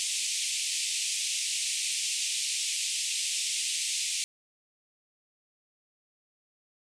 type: band-pass noise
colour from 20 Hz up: white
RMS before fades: -31 dBFS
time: 0-4.24 s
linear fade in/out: 0 ms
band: 2300 to 9200 Hz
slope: 48 dB/octave
effects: none